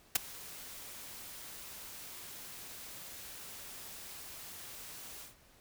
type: noise with ADSR envelope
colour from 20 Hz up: white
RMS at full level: -25 dBFS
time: 0.15-5.35 s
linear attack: 8 ms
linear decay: 13 ms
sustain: -23 dB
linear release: 140 ms
effects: pink hiss -63 dBFS RMS until 5.6 s